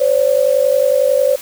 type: tone pair together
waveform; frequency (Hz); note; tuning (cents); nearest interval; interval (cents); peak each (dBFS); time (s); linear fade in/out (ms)
sine; 520 / 571; C5 / D5; -11 / -49; major second; 162; -13; 0-1.36; 10
effects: white hiss -33 dBFS RMS until 1.41 s